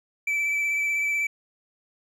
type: tone with vibrato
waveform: triangle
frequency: 2315 Hz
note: D7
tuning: 25 cents flat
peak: -21 dBFS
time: 0.27-1.27 s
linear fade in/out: 5 ms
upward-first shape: sine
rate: 16 Hz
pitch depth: 18 cents each way
effects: none